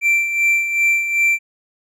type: tone with tremolo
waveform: triangle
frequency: 2349 Hz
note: D7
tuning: in tune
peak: -10 dBFS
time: 0.01-1.39 s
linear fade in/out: 50 ms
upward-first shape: sine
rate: 2.6 Hz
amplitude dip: 60%
effects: none